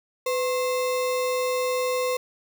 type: tone with sample-and-hold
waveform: sine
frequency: 503 Hz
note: B4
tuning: 32 cents sharp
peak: -22 dBFS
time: 0.26-2.17 s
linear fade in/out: 5 ms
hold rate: 1575 Hz
effects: none